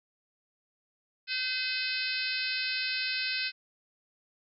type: harmonic tone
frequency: 512 Hz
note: C5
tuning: 38 cents flat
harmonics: 3 / 4 / 5 / 6 / 7 / 8 / 9 / 10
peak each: -37 / -40 / -34 / -42 / -42 / -37 / -38 / -38 dBFS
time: 1.27-3.52 s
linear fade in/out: 50 ms
effects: none